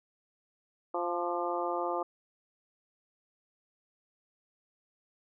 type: harmonic tone with a mistuned harmonic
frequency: 174.61 Hz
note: F3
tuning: in tune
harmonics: 2 / 3 / 4 / 5 / 6 / 7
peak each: -36 / -36 / -36 / -37 / -40 / -38 dBFS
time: 0.94-2.03 s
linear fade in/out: 5 ms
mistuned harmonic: 7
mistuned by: -31 cents
effects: none